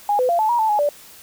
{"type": "tone with pitch steps", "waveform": "sine", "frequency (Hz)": [823, 504, 689, 868, 953, 878, 837, 583], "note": ["G#5", "B4", "F5", "A5", "A#5", "A5", "G#5", "D5"], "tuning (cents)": [-16, 35, -24, -24, 38, -4, 13, -13], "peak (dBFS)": -15, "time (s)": [0.09, 0.89], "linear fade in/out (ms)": 2, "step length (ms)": 100, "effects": ["white hiss -44 dBFS RMS until 1.22 s"]}